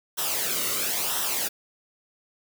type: noise with flanger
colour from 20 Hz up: white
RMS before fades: -27 dBFS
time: 0.17-1.49 s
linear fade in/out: 20 ms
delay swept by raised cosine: 0.43 to 1.23 ms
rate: 1 Hz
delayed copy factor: -0.65
effects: none